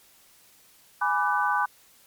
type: chord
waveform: sine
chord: G# half-diminished seventh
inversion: none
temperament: equal with one note detuned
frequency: 830.6 / 987.8 / 1174.7 / 1505.8 Hz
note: G#5 / B5 / D6 / F#6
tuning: 0 / 0 / 0 / +30 cents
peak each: -27 dBFS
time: 1.01-1.66 s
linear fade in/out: 10 ms
effects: white hiss -57 dBFS RMS until 2.06 s + MP3 96 kbps